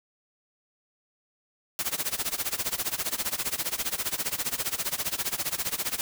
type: noise with tremolo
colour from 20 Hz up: white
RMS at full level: -27 dBFS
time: 1.79-6.01 s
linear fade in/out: 0 ms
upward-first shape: sine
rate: 15 Hz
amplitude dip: 90%
effects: none